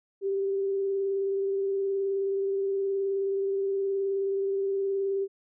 sine tone with vibrato, 392 Hz, G4, in tune, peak -25 dBFS, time 0.21-5.28 s, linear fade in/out 50 ms, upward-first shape sine, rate 19 Hz, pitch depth 18 cents each way, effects none

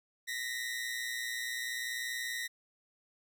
sawtooth tone pair together, 1864.7 / 1985.3 Hz, A#6 / B6, 0 / +9 cents, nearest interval minor second, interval 109 cents, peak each -34 / -36 dBFS, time 0.27-2.48 s, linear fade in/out 20 ms, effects none

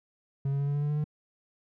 triangle tone with pitch steps, 137.8 / 139.56 / 141.35 / 143.15 / 144.99 / 146.84 / 148.72 / 150.62 Hz, C#3 / C#3 / C#3 / D3 / D3 / D3 / D3 / D3, -10 / +12 / +34 / -44 / -22 / 0 / +22 / +44 cents, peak -24 dBFS, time 0.45-1.042 s, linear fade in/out 5 ms, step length 74 ms, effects none

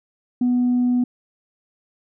sine tone, 246.7 Hz, B3, 2 cents flat, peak -14 dBFS, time 0.41-1.04 s, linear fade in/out 5 ms, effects tanh soft clip ceiling -13 dBFS

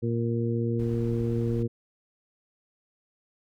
harmonic tone, 116.7 Hz, A#2, 2 cents sharp, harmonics 1 / 2 / 3 / 4, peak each -27 / -30 / -32 / -33 dBFS, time 0.02-1.68 s, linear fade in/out 20 ms
brown noise, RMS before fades -41 dBFS, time 0.79-1.63 s, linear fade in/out 5 ms
effects none

